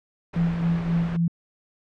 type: noise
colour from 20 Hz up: pink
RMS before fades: -34 dBFS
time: 0.33-1.17 s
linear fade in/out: 10 ms
type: tone with tremolo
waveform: sine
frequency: 168.8 Hz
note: E3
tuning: 41 cents sharp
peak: -18 dBFS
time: 0.36-1.28 s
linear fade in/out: 5 ms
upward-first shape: sine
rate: 3.7 Hz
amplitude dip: 60%
effects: low-pass 2000 Hz 12 dB/octave